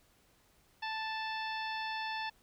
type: harmonic tone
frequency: 880 Hz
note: A5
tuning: in tune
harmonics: 1 / 2 / 3 / 4 / 5 / 6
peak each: -38 / -41 / -44 / -46 / -49 / -51 dBFS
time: 0.82-2.3 s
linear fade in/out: 10 ms
effects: pink hiss -68 dBFS RMS until 2.42 s